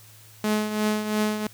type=tone with tremolo; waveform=sawtooth; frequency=213 Hz; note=G#3; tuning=44 cents sharp; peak=-16 dBFS; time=0.44-1.47 s; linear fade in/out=2 ms; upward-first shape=triangle; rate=2.9 Hz; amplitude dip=65%; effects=added 108 Hz sine -51 dBFS peak until 1.53 s + white hiss -51 dBFS RMS until 1.53 s